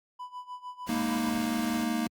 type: tone with tremolo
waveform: triangle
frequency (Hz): 994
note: B5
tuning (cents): +11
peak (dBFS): -34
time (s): 0.19-1.3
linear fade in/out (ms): 10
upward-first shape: sine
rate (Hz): 6.6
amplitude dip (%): 85
type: noise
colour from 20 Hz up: pink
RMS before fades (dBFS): -41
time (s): 0.86-1.85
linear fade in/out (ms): 20
type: chord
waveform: square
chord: Ab suspended second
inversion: none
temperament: equal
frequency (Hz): 207.7 / 233.1 / 311.1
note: Ab3 / Bb3 / Eb4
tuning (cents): 0 / 0 / 0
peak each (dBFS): -36 / -30 / -34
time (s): 0.89-2.07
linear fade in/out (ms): 2
effects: high-pass 80 Hz 12 dB/octave + Opus 48 kbps